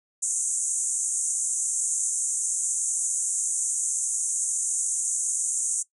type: band-pass noise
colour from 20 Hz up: pink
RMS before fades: -27 dBFS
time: 0.22-5.83 s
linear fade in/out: 10 ms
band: 6400 to 9600 Hz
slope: 96 dB/octave
effects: noise-tail reverb RT60 0.1 s tail -18 dB re dry